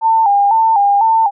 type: tone with vibrato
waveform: sine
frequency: 850 Hz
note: G#5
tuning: 40 cents sharp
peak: -8 dBFS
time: 0.01-1.31 s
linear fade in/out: 50 ms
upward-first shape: square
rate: 2 Hz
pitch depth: 92 cents each way
effects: none